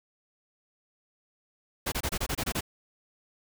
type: noise bursts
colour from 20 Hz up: pink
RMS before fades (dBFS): -30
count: 9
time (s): 1.86-2.609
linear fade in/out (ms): 10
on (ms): 61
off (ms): 25
effects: none